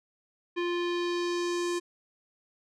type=tone with low-pass filter sweep; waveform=square; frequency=349.2 Hz; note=F4; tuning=in tune; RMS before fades=-30 dBFS; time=0.56-1.8 s; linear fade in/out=20 ms; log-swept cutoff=2800 to 8100 Hz; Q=1.7; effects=none